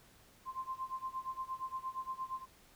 sine tone with tremolo, 1046.5 Hz, C6, in tune, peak -35 dBFS, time 0.45-2.46 s, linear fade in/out 50 ms, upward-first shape sine, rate 8.6 Hz, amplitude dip 90%, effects pink hiss -63 dBFS RMS until 2.75 s

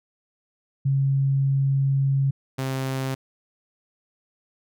sine / sawtooth tone pair in turn, 136.8 / 132.75 Hz, C#3 / C3, -23 / +25 cents, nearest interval minor second, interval 52 cents, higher first, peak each -18 / -21 dBFS, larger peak first, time 0.85-2.31 / 2.58-3.15 s, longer first, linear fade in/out 10 ms, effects none

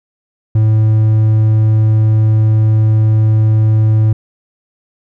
triangle tone, 109 Hz, A2, 16 cents flat, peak -5 dBFS, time 0.55-4.13 s, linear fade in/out 5 ms, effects none

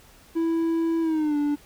triangle tone with pitch glide, 329.6 to 291.9 Hz, E4 to D4, 0 to -10 cents, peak -19 dBFS, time 0.35-1.56 s, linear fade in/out 20 ms, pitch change -210 cents, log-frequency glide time 1.01-1.37 s, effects pink hiss -53 dBFS RMS until 1.65 s

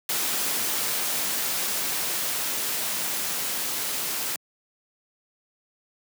white noise with level ramp, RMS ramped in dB -26 to -29 dBFS, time 0.09-4.36 s, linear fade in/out 2 ms, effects high-pass 150 Hz 12 dB/octave

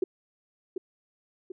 sine tone with echo, 370 Hz, F#4, in tune, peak -21 dBFS, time 0.02-0.04 s, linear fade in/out 5 ms, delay 740 ms, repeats 2, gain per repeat -7 dB, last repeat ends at 1.52 s, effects none

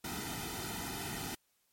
pink noise with comb filter, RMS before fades -40 dBFS, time 0.04-1.35 s, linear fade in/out 5 ms, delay 1.8 ms, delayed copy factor -1, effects white hiss -75 dBFS RMS until 1.72 s + MP3 64 kbps

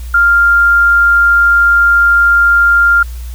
sine tone, 1396.9 Hz, F6, in tune, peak -5 dBFS, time 0.14-3.03 s, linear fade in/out 5 ms, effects added 60 Hz sine -21 dBFS peak until 3.34 s + white hiss -39 dBFS RMS until 3.34 s

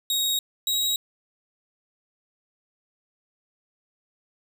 sawtooth tone pair in turn, 3774 / 3822 Hz, A#7 / A#7, +21 / +43 cents, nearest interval unison, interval 22 cents, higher second, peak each -19 dBFS, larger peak neither, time 0.1-0.39 / 0.67-0.96 s, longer neither, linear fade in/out 2 ms, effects none

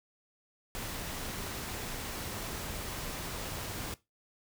pink noise, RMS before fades -39 dBFS, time 0.75-3.94 s, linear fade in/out 0 ms, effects noise-tail reverb RT60 0.2 s tail -17 dB re dry

